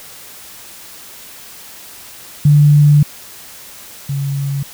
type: tone pair in turn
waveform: sine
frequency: 146.83 / 139.47 Hz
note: D3 / C#3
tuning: 0 / +11 cents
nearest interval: minor second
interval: 89 cents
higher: first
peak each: -5 / -16 dBFS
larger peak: first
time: 2.45-3.03 / 4.09-4.63 s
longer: first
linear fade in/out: 5 ms
effects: white hiss -36 dBFS RMS until 4.73 s